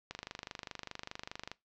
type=click train; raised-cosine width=0.2 ms; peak=-23 dBFS; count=36; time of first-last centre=0.11-1.516 s; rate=24.9 Hz; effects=noise-tail reverb RT60 0.2 s tail -21 dB re dry + low-pass 6000 Hz 12 dB/octave

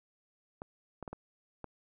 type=clicks; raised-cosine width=1 ms; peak=-27 dBFS; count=5; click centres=0.619 / 1.027 / 1.078 / 1.13 / 1.643 s; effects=none

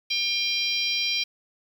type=harmonic tone; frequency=797 Hz; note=G5; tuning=28 cents sharp; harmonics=3 / 4 / 5 / 6 / 7; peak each=-28 / -29 / -30 / -31 / -31 dBFS; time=0.1-1.24 s; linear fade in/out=10 ms; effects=8-bit

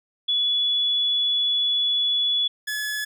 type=tone pair in turn; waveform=sine / sawtooth; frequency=3414 / 1707 Hz; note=G#7 / G#6; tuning=+47 / +47 cents; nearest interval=octave; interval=1200 cents; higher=first; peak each=-19 / -22 dBFS; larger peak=first; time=0.28-2.48 / 2.67-3.05 s; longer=first; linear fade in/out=10 ms; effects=none

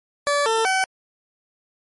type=tone with pitch steps; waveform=20% pulse; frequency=576 / 448.3 / 759 Hz; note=D5 / A4 / F#5; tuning=-34 / +32 / +44 cents; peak=-13 dBFS; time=0.27-0.84 s; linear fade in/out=0 ms; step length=190 ms; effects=MP3 48 kbps

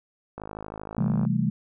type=click train; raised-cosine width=1 ms; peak=-22 dBFS; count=47; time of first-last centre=0.38-1.251 s; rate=52.8 Hz
type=chord; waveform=sine; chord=A minor seventh; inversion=first; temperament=equal; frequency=130.81 / 164.81 / 196 / 220 Hz; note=C3 / E3 / G3 / A3; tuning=0 / 0 / 0 / 0 cents; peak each=-27 dBFS; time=0.98-1.5 s; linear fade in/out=2 ms
effects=none

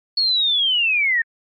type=linear sweep; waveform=sine; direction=down; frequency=4395 to 1790 Hz; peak=-15 dBFS; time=0.17-1.22 s; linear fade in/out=5 ms; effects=MP3 32 kbps

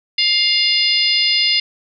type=harmonic tone; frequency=704 Hz; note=F5; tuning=14 cents sharp; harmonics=3 / 4 / 5 / 6 / 7; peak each=-21 / -19 / -21 / -20 / -17 dBFS; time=0.18-1.6 s; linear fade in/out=5 ms; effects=none

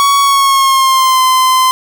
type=tone with pitch glide; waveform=45% pulse; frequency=1120 to 1033 Hz; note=C#6 to C6; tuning=+18 to -22 cents; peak=-7 dBFS; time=0-1.71 s; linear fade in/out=0 ms; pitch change=-140 cents; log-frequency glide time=0.21-1.21 s; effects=none

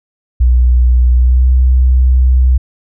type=tone with pitch glide; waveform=sine; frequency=61.4 to 63.53 Hz; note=B1 to B1; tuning=-9 to +50 cents; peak=-5 dBFS; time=0.4-2.58 s; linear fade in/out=10 ms; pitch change=+59 cents; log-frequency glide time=1.15-1.48 s; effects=none

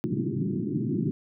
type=band-pass noise; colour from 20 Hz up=pink; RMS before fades=-28 dBFS; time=0.04-1.11 s; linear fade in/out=0 ms; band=110 to 380 Hz; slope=96 dB/octave; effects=none

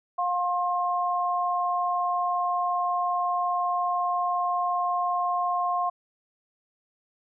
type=tone pair together; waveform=sine; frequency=711.5 / 1066 Hz; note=F5 / C6; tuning=+32 / +32 cents; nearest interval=perfect fifth; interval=700 cents; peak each=-26 dBFS; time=0.18-5.9 s; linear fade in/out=10 ms; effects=none

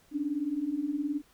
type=beating tone pair; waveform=sine; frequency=277.2 / 296.2 Hz; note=C#4 / D4; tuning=0 / +15 cents; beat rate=19 Hz; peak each=-34 / -30 dBFS; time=0.11-1.22 s; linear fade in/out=50 ms; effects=pink hiss -63 dBFS RMS until 1.33 s

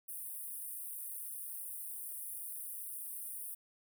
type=high-pass noise; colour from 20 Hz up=pink; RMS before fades=-44 dBFS; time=0.08-3.55 s; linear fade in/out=10 ms; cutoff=9000 Hz; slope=96 dB/octave; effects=none

